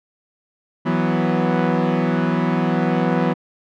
sawtooth chord, E suspended second, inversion none, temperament equal, 164.81 / 185 / 246.9 Hz, E3 / F#3 / B3, 0 / 0 / 0 cents, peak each -17 dBFS, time 0.85-3.34 s, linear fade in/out 20 ms, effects low-pass 2000 Hz 12 dB/octave

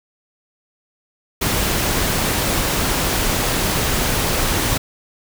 pink noise, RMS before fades -19 dBFS, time 1.41-4.78 s, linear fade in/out 10 ms, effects none

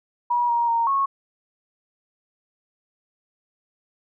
sine tone with pitch steps, 963 / 943 / 927 / 1098 Hz, B5 / A#5 / A#5 / C#6, -44 / +20 / -10 / -17 cents, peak -18 dBFS, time 0.3-1.06 s, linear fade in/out 10 ms, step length 190 ms, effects none

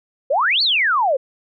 sine exponential two-way sweep, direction up then down, 500 to 4630 to 500 Hz, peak -14 dBFS, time 0.3-1.17 s, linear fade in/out 10 ms, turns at 0.62 s, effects none

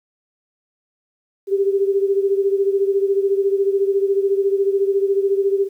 sine beating tone pair, 392 / 406 Hz, G4 / G#4, 0 / -39 cents, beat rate 14 Hz, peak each -16 / -21 dBFS, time 1.47-5.69 s, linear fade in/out 50 ms, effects 9-bit

